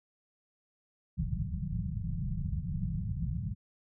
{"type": "low-pass noise", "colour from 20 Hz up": "white", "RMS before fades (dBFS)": -34, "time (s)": [1.17, 3.55], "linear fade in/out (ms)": 20, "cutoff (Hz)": 190, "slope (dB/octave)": 96, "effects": []}